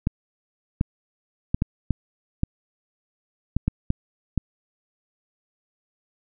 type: clicks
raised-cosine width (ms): 5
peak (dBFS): -8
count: 10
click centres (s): 0.071 / 0.811 / 1.545 / 1.621 / 1.907 / 2.434 / 3.566 / 3.68 / 3.904 / 4.377
effects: none